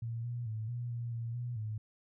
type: tone with pitch steps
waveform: sine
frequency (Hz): 115.6 / 120.3 / 109.6 / 120.7 / 118.4 / 116.1 / 121.5 / 108.3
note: A#2 / B2 / A2 / B2 / A#2 / A#2 / B2 / A2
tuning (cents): -14 / -45 / -6 / -39 / +27 / -7 / -28 / -27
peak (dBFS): -35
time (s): 0.02-1.78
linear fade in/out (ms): 5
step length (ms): 220
effects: none